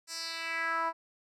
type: tone with band-pass filter sweep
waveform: 10% pulse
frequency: 329.6 Hz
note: E4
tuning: in tune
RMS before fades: -34 dBFS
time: 0.07-0.93 s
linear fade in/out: 50 ms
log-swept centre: 7000 to 900 Hz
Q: 2.6
effects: none